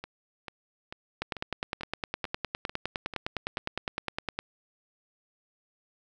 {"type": "two click trains", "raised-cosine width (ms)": 0.3, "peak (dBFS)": [-22, -14], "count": [9, 32], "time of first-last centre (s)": [[0.04, 3.58], [1.22, 4.39]], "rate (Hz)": [2.26, 9.78], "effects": []}